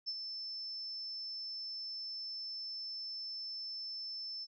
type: tone with ADSR envelope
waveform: sine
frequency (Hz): 5290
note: E8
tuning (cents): +5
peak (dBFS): -34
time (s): 0.06-4.47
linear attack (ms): 25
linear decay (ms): 47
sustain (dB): -6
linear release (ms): 41
effects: none